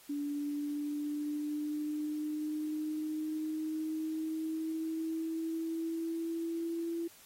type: linear sweep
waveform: sine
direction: up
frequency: 288 to 336.2 Hz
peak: -33 dBFS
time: 0.09-7.08 s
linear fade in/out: 10 ms
effects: white hiss -58 dBFS RMS until 7.25 s + AAC 48 kbps